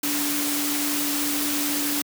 sine tone in noise, 290.9 Hz, D4, 16 cents flat, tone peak -27 dBFS, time 0.03-2.02 s, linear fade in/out 5 ms, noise white, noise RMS -26 dBFS, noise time 0.03-2.02 s, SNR -4 dB, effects high-pass 150 Hz 12 dB/octave

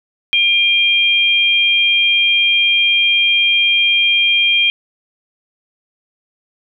sine tone pair together, 2400 / 3204 Hz, D7 / G7, +37 / +37 cents, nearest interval perfect fourth, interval 500 cents, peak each -13 dBFS, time 0.33-4.7 s, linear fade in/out 0 ms, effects none

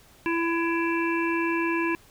harmonic tone, 334.6 Hz, E4, 26 cents sharp, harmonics 1 / 3 / 5 / 7 / 8, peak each -25 / -30 / -32 / -33 / -34 dBFS, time 0.26-1.95 s, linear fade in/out 0 ms, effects pink hiss -55 dBFS RMS until 2.1 s

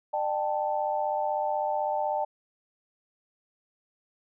sine chord, D suspended fourth, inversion none, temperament equal with one note detuned, 601.4 / 784 / 880 Hz, D5 / G5 / A5, +41 / 0 / 0 cents, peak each -30 dBFS, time 0.13-2.25 s, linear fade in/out 10 ms, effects none

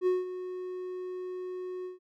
triangle tone with ADSR envelope, 366.1 Hz, F#4, 18 cents flat, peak -20 dBFS, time 0.01-1.99 s, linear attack 57 ms, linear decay 180 ms, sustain -13 dB, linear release 140 ms, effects none

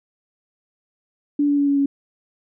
sine tone with pitch steps, 289.6 / 286.9 / 284.3 / 281.7 / 279.1 Hz, D4 / D4 / C#4 / C#4 / C#4, -24 / -40 / +44 / +28 / +12 cents, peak -15 dBFS, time 1.39-1.86 s, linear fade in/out 5 ms, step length 94 ms, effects none

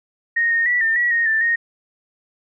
sine tone with pitch steps, 1860 / 1846 / 1951 / 1805 / 1928 / 1859 / 1773 / 1859 Hz, A#6 / A#6 / B6 / A6 / B6 / A#6 / A6 / A#6, -4 / -17 / -22 / +44 / -42 / -5 / +13 / -5 cents, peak -15 dBFS, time 0.36-1.56 s, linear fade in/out 10 ms, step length 150 ms, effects none

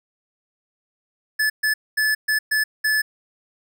square tone bursts at uneven times, 1730 Hz, A6, 30 cents flat, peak -18 dBFS, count 6, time 1.39-1.5 / 1.63-1.74 / 1.97-2.15 / 2.28-2.39 / 2.51-2.64 / 2.84-3.02 s, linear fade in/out 10 ms, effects none

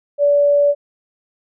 sine tone, 576 Hz, D5, 34 cents flat, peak -10 dBFS, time 0.18-0.75 s, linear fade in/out 50 ms, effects none

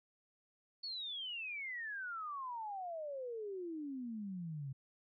sine exponential sweep, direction down, 4500 to 130.81 Hz, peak -40 dBFS, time 0.83-4.73 s, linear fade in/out 10 ms, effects MP3 96 kbps

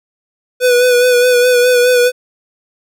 square tone with vibrato, 493.9 Hz, B4, in tune, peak -8 dBFS, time 0.6-2.12 s, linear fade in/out 50 ms, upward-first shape sine, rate 4.8 Hz, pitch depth 31 cents each way, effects none

